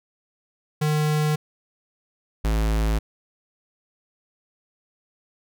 square tone pair in turn, 152 / 54.13 Hz, D#3 / A1, -40 / -28 cents, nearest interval octave + tritone, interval 1788 cents, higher first, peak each -20 dBFS, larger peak neither, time 0.81-1.36 / 2.44-2.99 s, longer neither, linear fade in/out 10 ms, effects none

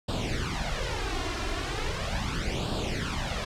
pink noise with flanger, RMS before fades -30 dBFS, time 0.08-3.45 s, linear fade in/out 10 ms, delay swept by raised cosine 0.24 to 2.94 ms, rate 0.38 Hz, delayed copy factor +0.75, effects low-pass 5000 Hz 12 dB/octave

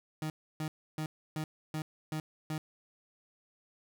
30% pulse tone bursts, 155.4 Hz, D#3, 2 cents flat, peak -31 dBFS, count 7, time 0.22-2.58 s, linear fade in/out 2 ms, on 80 ms, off 300 ms, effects none

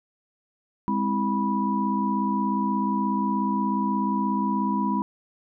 sine tone cluster, 203.6 / 260.3 / 326.1 / 981 Hz, G#3 / C4 / E4 / B5, -34 / -9 / -19 / -12 cents, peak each -25 / -29 / -32 / -26 dBFS, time 0.88-5.02 s, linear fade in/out 0 ms, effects none

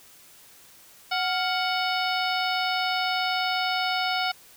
harmonic tone with a mistuned harmonic, 741 Hz, F#5, 2 cents sharp, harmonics 1 / 2 / 3 / 4 / 5 / 6 / 7, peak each -27 / -30 / -32 / -33 / -34 / -35 / -35 dBFS, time 1.11-4.32 s, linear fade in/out 10 ms, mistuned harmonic 2, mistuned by -96 cents, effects white hiss -52 dBFS RMS until 4.56 s

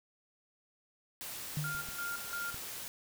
white noise, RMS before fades -43 dBFS, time 1.21-2.88 s, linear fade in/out 0 ms
sine tone with exponential decay, 150 Hz, D3, 37 cents sharp, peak -30 dBFS, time 1.57-2 s, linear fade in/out 2 ms, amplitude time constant 92 ms
sine tone with tremolo, 1400 Hz, F6, 4 cents sharp, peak -36 dBFS, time 1.64-2.55 s, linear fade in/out 2 ms, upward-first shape square, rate 2.9 Hz, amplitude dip 75%
clicks, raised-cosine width 5 ms, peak -36 dBFS, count 3, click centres 1.749 / 1.888 / 2.544 s
effects none

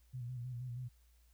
sine tone with vibrato, 123.47 Hz, B2, in tune, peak -40 dBFS, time 0.13-0.89 s, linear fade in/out 20 ms, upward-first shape square, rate 6.3 Hz, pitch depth 52 cents each way, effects added 59 Hz sine -64 dBFS peak until 1.33 s + white hiss -75 dBFS RMS until 1.33 s

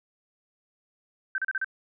sine tone bursts, 1552 Hz, G6, 18 cents flat, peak -25 dBFS, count 5, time 1.35-1.645 s, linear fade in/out 2 ms, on 31 ms, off 35 ms, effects none

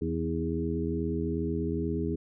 harmonic tone with a mistuned harmonic, 82.41 Hz, E2, in tune, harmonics 1 / 2 / 3 / 4 / 5, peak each -34 / -34 / -34 / -34 / -34 dBFS, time 0.01-2.16 s, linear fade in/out 10 ms, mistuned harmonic 4, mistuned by -31 cents, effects none

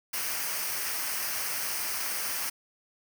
white noise with comb filter, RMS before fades -32 dBFS, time 0.13-2.5 s, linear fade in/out 10 ms, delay 0.27 ms, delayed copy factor -0.6, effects none

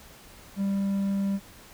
triangle tone, 197.2 Hz, G3, 11 cents sharp, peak -22 dBFS, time 0.56-1.4 s, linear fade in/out 50 ms, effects pink hiss -50 dBFS RMS until 1.73 s

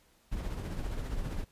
brown noise with tremolo, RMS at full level -33 dBFS, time 0.31-1.45 s, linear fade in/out 20 ms, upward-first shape triangle, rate 15 Hz, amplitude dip 50%, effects pink hiss -66 dBFS RMS until 1.51 s + resampled to 32000 Hz

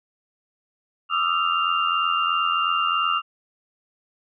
sine tone cluster, 1186 / 1269 / 1357 / 2793 Hz, D6 / D#6 / E6 / F7, +17 / +34 / +50 / -1 cents, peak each -25 dBFS, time 1.09-3.22 s, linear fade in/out 50 ms, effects none

